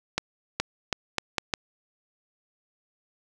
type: accelerating click train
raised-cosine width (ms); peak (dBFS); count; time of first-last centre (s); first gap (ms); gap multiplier
0.2; -7; 6; 0.18-1.538; 420; 0.78
effects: none